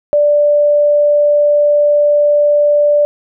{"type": "tone", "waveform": "sine", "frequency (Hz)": 587.3, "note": "D5", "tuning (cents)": 0, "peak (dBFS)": -7, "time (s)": [0.13, 3.05], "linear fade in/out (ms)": 0, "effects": []}